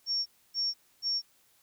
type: tone bursts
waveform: sine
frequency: 5500 Hz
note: F8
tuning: 27 cents flat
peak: -27 dBFS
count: 3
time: 0.06-1.22 s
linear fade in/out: 50 ms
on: 200 ms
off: 280 ms
effects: white hiss -66 dBFS RMS until 1.62 s